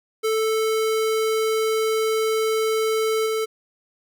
square tone with level steps, 440 Hz, A4, in tune, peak -20 / -22 dBFS, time 0.23-3.46 s, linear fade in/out 20 ms, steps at 3.26 s, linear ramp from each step 5 ms, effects none

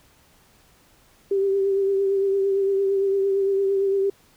sine tone with vibrato, 392 Hz, G4, in tune, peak -18 dBFS, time 1.31-4.1 s, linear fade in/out 5 ms, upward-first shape triangle, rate 8.8 Hz, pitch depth 33 cents each way, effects pink hiss -57 dBFS RMS until 4.36 s

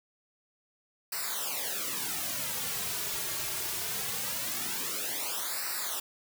white noise with flanger, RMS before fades -34 dBFS, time 1.12-6 s, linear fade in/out 5 ms, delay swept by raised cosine 0.3 to 4 ms, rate 0.22 Hz, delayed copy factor -0.95, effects none

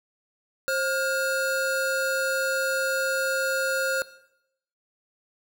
square tone pair together, 532.3 / 1421 Hz, C5 / F6, +30 / +30 cents, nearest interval octave + perfect fourth, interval 1700 cents, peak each -27 dBFS, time 0.68-4.02 s, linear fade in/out 0 ms, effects noise-tail reverb RT60 0.8 s tail -18 dB re dry

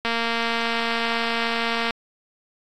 click train, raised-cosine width 0.3 ms, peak -8 dBFS, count 430, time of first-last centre 0.05-1.907 s, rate 231 Hz, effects AAC 64 kbps

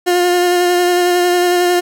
30% pulse tone with vibrato, 355 Hz, F4, 28 cents sharp, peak -8 dBFS, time 0.06-1.81 s, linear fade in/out 20 ms, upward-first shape sine, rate 11 Hz, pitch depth 17 cents each way, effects none

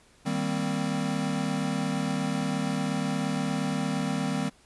square chord, C minor seventh, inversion first, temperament equal, 155.56 / 196 / 233.1 / 261.6 Hz, Eb3 / G3 / Bb3 / C4, 0 / 0 / 0 / 0 cents, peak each -33 / -32 / -35 / -32 dBFS, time 0.25-4.5 s, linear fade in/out 20 ms, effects pink hiss -59 dBFS RMS until 4.65 s + resampled to 24000 Hz

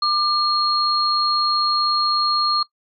sine tone pair together, 1197 / 4266 Hz, D6 / C8, +33 / +33 cents, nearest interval octave + minor seventh, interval 2200 cents, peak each -19 dBFS, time 0.02-2.63 s, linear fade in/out 5 ms, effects noise-tail reverb RT60 0.1 s tail -22 dB re dry

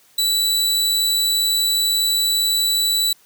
sawtooth tone, 3951 Hz, B7, in tune, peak -13 dBFS, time 0.18-3.13 s, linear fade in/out 5 ms, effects white hiss -54 dBFS RMS until 3.25 s + high-pass 80 Hz 12 dB/octave

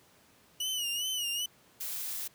sawtooth tone with vibrato, 2925 Hz, F#7, 21 cents flat, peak -28 dBFS, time 0.6-1.46 s, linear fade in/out 5 ms, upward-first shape sine, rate 2.5 Hz, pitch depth 84 cents each way
blue noise, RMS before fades -37 dBFS, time 1.8-2.28 s, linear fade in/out 10 ms
effects pink hiss -62 dBFS RMS until 2.34 s + high-pass 100 Hz 12 dB/octave

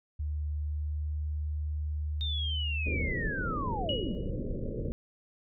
sine tone with pitch glide, 74.8 to 75.41 Hz, D2 to D2, +32 to +46 cents, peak -30 dBFS, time 0.19-3.08 s, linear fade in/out 10 ms, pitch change +14 cents, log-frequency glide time 0.64-1.05 s
sine linear sweep, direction down, 3678 to 141.1 Hz, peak -33 dBFS, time 2.21-4.15 s, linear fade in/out 0 ms
pink low-pass noise, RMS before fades -34 dBFS, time 2.86-4.92 s, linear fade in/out 0 ms, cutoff 570 Hz, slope 96 dB/octave
sine tone with exponential decay, 2905 Hz, F#7, 32 cents flat, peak -28 dBFS, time 3.89-4.3 s, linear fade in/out 2 ms, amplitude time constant 88 ms
effects none

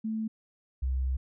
sine tone pair in turn, 220 / 64.95 Hz, A3 / C2, 0 / -12 cents, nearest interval octave + major sixth, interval 2112 cents, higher first, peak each -29 / -26 dBFS, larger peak second, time 0.04-0.28 / 0.82-1.17 s, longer second, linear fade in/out 10 ms, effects none

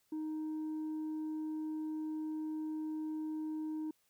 sine tone with tanh clipping, 311.1 Hz, D#4, in tune, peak -37 dBFS, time 0.12-3.91 s, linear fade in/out 5 ms, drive 2 dB, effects white hiss -75 dBFS RMS until 4.09 s

